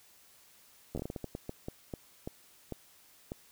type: slowing click train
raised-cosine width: 2 ms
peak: -24 dBFS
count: 16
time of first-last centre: 0.95-3.319 s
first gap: 11 ms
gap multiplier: 1.33
effects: white hiss -61 dBFS RMS until 3.51 s